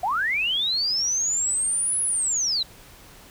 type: linear two-way sweep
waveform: sine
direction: up then down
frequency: 680 to 10470 to 3848 Hz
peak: -21 dBFS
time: 0.03-2.63 s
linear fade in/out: 5 ms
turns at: 2.03 s
effects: pink hiss -48 dBFS RMS until 3.3 s